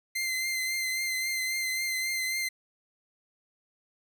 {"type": "tone with vibrato", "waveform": "sawtooth", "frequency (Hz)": 2076, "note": "C7", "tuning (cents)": -14, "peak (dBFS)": -25, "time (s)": [0.15, 2.49], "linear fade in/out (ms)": 10, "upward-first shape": "triangle", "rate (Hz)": 3.7, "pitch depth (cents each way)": 30, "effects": []}